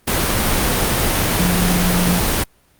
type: tone in noise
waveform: sine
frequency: 177.6 Hz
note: F3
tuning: 29 cents sharp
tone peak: -15 dBFS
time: 1.39-2.2 s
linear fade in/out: 10 ms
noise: pink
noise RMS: -17 dBFS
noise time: 0.07-2.44 s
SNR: -1 dB
effects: pink hiss -56 dBFS RMS until 2.79 s + Opus 32 kbps